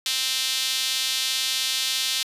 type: tone with high-pass filter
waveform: sawtooth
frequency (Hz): 261.6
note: C4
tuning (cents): 0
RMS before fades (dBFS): -25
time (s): 0.06-2.23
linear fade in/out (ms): 2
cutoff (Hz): 3600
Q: 2
effects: resampled to 32000 Hz